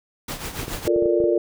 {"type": "noise with tremolo", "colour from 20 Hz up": "pink", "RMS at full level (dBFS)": -28, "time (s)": [0.28, 0.88], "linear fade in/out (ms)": 5, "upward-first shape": "triangle", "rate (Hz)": 7.1, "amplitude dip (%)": 75}
{"type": "clicks", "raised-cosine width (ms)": 2, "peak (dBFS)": -19, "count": 9, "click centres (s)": [0.631, 0.681, 0.75, 0.855, 0.962, 1.024, 1.058, 1.203, 1.24]}
{"type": "chord", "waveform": "sine", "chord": "Bb major seventh", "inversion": "second", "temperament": "equal", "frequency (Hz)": [349.2, 440, 466.2, 587.3], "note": ["F4", "A4", "Bb4", "D5"], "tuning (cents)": [0, 0, 0, 0], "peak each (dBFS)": [-19, -25, -23, -23], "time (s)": [0.87, 1.38], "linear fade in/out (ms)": 2}
{"effects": []}